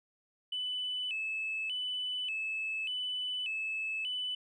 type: tone with vibrato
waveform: sine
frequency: 2794 Hz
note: F7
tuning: in tune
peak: -32 dBFS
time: 0.52-4.35 s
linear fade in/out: 5 ms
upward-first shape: square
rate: 0.85 Hz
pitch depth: 120 cents each way
effects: tanh soft clip ceiling -28 dBFS